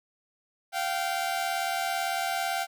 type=tone pair together; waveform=sawtooth; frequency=696.1 / 774 Hz; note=F5 / G5; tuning=-6 / -22 cents; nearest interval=major second; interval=184 cents; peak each=-27 / -26 dBFS; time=0.72-2.67 s; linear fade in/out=50 ms; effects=none